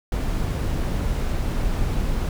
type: noise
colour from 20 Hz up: brown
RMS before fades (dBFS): -23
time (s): 0.12-2.29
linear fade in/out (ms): 2
effects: none